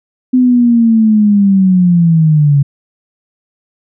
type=linear sweep; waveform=sine; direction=down; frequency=255.8 to 138.59 Hz; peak=-5 dBFS; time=0.33-2.63 s; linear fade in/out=10 ms; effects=none